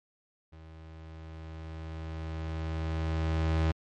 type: tone with level ramp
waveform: 35% pulse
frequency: 80.1 Hz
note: E2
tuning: 49 cents flat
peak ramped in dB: -46 to -22 dBFS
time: 0.52-3.72 s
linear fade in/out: 10 ms
effects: low-pass 4000 Hz 12 dB/octave + MP3 64 kbps